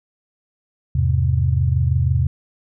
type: chord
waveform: sine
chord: E augmented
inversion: none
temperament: just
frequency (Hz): 82.41 / 103.01 / 128.76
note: E2 / G#2 / B#2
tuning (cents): 0 / -14 / -27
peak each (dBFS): -18 / -22 / -18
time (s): 0.95-2.27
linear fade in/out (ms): 5
effects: none